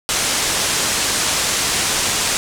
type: low-pass noise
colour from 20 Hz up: white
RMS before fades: -19 dBFS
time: 0.09-2.37 s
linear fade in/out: 0 ms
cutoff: 9100 Hz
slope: 24 dB/octave
effects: none